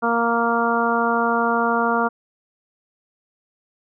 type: harmonic tone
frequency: 233.1 Hz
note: A#3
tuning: in tune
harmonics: 1 / 2 / 3 / 4 / 5 / 6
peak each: -24 / -24 / -24 / -24 / -24 / -24 dBFS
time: 0.02-2.09 s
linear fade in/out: 20 ms
effects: none